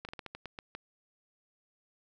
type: slowing click train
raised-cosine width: 0.3 ms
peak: -25 dBFS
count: 9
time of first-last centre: 0.05-0.75 s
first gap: 38 ms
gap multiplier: 1.23
effects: none